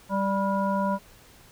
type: harmonic tone with a mistuned harmonic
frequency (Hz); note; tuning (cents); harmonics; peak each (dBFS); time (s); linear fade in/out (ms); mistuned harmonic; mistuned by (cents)
196; G3; 0; 1 / 3 / 5 / 7; -26 / -29 / -27 / -38; 0.09-0.99; 50; 7; +58
effects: pink hiss -53 dBFS RMS until 1.51 s